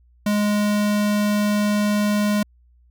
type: tone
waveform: square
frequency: 207.7 Hz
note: G#3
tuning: in tune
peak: -18 dBFS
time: 0.26-2.43 s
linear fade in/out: 5 ms
effects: added 60 Hz sine -52 dBFS peak until 2.9 s